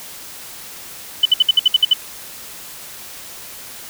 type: tone bursts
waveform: sine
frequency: 3000 Hz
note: F#7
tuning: 23 cents sharp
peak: -7 dBFS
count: 9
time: 1.23-1.935 s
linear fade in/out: 5 ms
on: 25 ms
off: 60 ms
effects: white hiss -35 dBFS RMS until 3.89 s